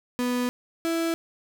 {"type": "tone pair in turn", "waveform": "35% pulse", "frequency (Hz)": [246.9, 330.9], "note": ["B3", "E4"], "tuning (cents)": [0, 7], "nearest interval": "perfect fourth", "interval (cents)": 507, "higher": "second", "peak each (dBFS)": -22, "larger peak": "neither", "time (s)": [[0.19, 0.49], [0.85, 1.14]], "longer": "first", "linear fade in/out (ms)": 0, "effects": []}